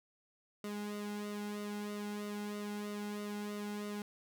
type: tone with flanger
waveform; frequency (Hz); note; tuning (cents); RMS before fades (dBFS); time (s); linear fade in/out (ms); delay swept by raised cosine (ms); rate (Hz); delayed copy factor
sawtooth; 207.1; G#3; -5; -41; 0.64-4.02; 2; 1.2 to 1.74; 3.1; -0.7
effects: none